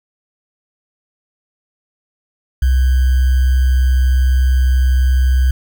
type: tone with sample-and-hold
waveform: sine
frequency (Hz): 64.2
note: C2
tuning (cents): -32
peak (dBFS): -9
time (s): 2.62-5.51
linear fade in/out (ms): 5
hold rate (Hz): 1575
effects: none